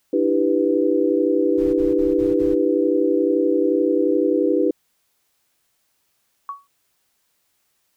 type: chord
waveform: sine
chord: E minor seventh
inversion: third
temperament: equal with one note detuned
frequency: 298.1 / 329.6 / 392 / 493.9 Hz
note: D4 / E4 / G4 / B4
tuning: +26 / 0 / 0 / 0 cents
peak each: -21 dBFS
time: 0.13-4.71 s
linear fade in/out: 5 ms
type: noise bursts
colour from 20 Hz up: brown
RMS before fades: -35 dBFS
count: 5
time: 1.57-2.552 s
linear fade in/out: 20 ms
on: 170 ms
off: 33 ms
type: tone with exponential decay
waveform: sine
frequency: 1122 Hz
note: C#6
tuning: 21 cents sharp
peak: -23 dBFS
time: 6.49-6.67 s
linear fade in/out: 1 ms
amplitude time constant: 38 ms
effects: white hiss -68 dBFS RMS until 7.96 s